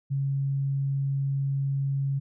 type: tone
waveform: sine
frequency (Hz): 137.8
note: C#3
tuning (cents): -10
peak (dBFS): -24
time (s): 0.1-2.2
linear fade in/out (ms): 20
effects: none